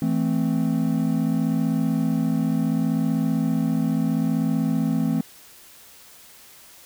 triangle chord, A minor, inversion second, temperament equal with one note detuned, 164.81 / 220 / 260.7 Hz, E3 / A3 / C4, 0 / 0 / -6 cents, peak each -22 dBFS, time 0.02-5.21 s, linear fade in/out 2 ms, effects white hiss -48 dBFS RMS until 6.85 s

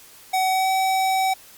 square tone with pitch glide, 753 to 762.2 Hz, F#5 to G5, +30 to -49 cents, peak -19 dBFS, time 0.33-1.34 s, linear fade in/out 10 ms, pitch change +21 cents, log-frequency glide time 0.5-0.7 s, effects white hiss -47 dBFS RMS until 1.57 s + Opus 48 kbps

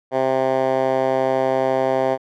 10% pulse tone with band-pass filter, 131.8 Hz, C3, 13 cents sharp, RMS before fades -19 dBFS, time 0.11-2.18 s, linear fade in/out 50 ms, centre 650 Hz, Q 1.5, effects none

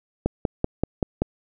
click train, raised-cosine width 2 ms, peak -7 dBFS, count 6, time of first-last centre 0.26-1.22 s, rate 5.21 Hz, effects none

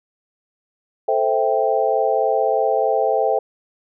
sine chord, A minor seventh, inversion none, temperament equal, 440 / 523.3 / 659.3 / 784 Hz, A4 / C5 / E5 / G5, 0 / 0 / 0 / 0 cents, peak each -21 dBFS, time 1.08-3.39 s, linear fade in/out 5 ms, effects none

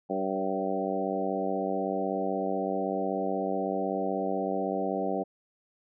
harmonic tone with a mistuned harmonic, 96.1 Hz, G2, 34 cents flat, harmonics 2 / 3 / 4 / 5 / 6 / 7 / 8, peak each -35 / -35 / -35 / -35 / -35 / -35 / -35 dBFS, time 0.09-5.24 s, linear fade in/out 20 ms, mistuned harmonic 6, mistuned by -15 cents, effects none

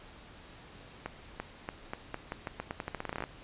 accelerating click train, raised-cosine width 0.5 ms, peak -20 dBFS, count 21, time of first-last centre 1.06-3.239 s, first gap 340 ms, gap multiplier 0.85, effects pink hiss -52 dBFS RMS until 3.43 s + resampled to 8000 Hz

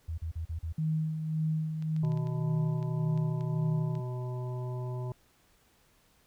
sine tone bursts, 81.4 Hz, E2, 21 cents flat, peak -32 dBFS, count 5, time 0.08-0.728 s, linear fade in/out 10 ms, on 100 ms, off 37 ms
sine tone with tremolo, 157.2 Hz, D#3, 18 cents sharp, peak -26 dBFS, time 0.78-4 s, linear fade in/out 5 ms, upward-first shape sine, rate 1.8 Hz, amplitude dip 50%
clicks, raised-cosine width 0.2 ms, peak -35 dBFS, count 10, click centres 1.824 / 1.964 / 2.049 / 2.12 / 2.174 / 2.271 / 2.828 / 3.176 / 3.409 / 3.953 s
harmonic tone, 125 Hz, B2, 21 cents sharp, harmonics 1 / 3 / 5 / 7 / 8, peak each -33 / -43 / -47 / -50 / -51 dBFS, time 2.03-5.12 s, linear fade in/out 2 ms
effects pink hiss -66 dBFS RMS until 6.26 s

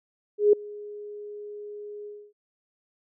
sine tone with ADSR envelope, 415.3 Hz, G#4, in tune, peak -12 dBFS, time 0.38-2.33 s, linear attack 150 ms, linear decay 4 ms, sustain -24 dB, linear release 270 ms, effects none

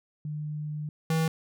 sine / square tone pair in turn, 150.7 / 161.06 Hz, D3 / E3, +45 / -40 cents, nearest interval minor second, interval 115 cents, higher second, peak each -31 / -24 dBFS, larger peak second, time 0.25-0.89 / 1.1-1.28 s, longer first, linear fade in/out 2 ms, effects none

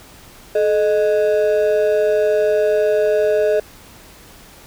triangle ring-modulated tone, 523.3 Hz, C5, in tune, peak -8 dBFS, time 0.55-3.6 s, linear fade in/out 5 ms, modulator 93.8 Hz, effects pink hiss -43 dBFS RMS until 4.66 s

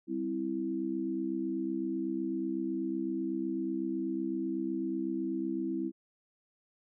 sine chord, C major, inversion second, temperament equal, 196 / 261.6 / 329.6 Hz, G3 / C4 / E4, 0 / 0 / 0 cents, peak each -39 / -36 / -33 dBFS, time 0.07-5.92 s, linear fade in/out 50 ms, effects none

